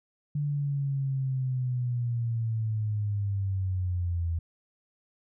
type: linear sweep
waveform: sine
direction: down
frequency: 147.2 to 82.41 Hz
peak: -26 dBFS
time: 0.35-4.39 s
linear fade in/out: 5 ms
effects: none